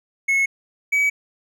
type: tone pair in turn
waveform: triangle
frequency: 2186 / 2277 Hz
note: C#7 / C#7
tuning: -25 / +46 cents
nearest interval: minor second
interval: 71 cents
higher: second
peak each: -14 dBFS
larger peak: neither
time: 0.28-0.46 / 0.92-1.1 s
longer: neither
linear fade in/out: 10 ms
effects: none